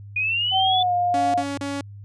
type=linear sweep; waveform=sine; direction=up; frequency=2444 to 3504 Hz; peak=-20 dBFS; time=0.16-0.83 s; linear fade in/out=5 ms
type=tone with pitch glide; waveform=sine; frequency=760 to 709.1 Hz; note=F#5 to F5; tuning=+46 to +26 cents; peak=-18 dBFS; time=0.51-1.44 s; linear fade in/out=50 ms; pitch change=-120 cents; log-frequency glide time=0.68-0.94 s
type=tone bursts; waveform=sawtooth; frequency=280.9 Hz; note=C#4; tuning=23 cents sharp; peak=-22 dBFS; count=3; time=1.14-1.81 s; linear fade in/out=2 ms; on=200 ms; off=35 ms
effects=added 101 Hz sine -37 dBFS peak until 2.04 s + resampled to 22050 Hz